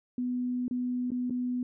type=tone with dropouts; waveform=sine; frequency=248.2 Hz; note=B3; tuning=9 cents sharp; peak=-28 dBFS; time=0.18-1.63 s; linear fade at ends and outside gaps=2 ms; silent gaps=0.681-0.71 / 1.105-1.117 / 1.298-1.306 s; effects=none